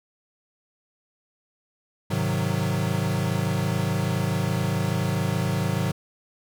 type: chord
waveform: square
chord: Ab dominant seventh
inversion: none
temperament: equal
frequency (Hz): 103.83 / 130.81 / 155.56 / 185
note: Ab2 / C3 / Eb3 / Gb3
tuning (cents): 0 / 0 / 0 / 0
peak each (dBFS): -29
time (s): 2.1-5.92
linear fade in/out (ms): 10
effects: none